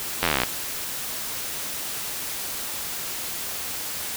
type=slowing click train; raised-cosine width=0.3 ms; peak=-4 dBFS; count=16; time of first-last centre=0.23-0.435 s; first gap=11 ms; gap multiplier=1.03; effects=white hiss -31 dBFS RMS until 4.16 s